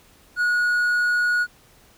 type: tone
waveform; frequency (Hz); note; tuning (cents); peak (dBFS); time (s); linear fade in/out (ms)
triangle; 1453; F#6; -32; -16; 0.36-1.47; 50
effects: pink hiss -54 dBFS RMS until 1.97 s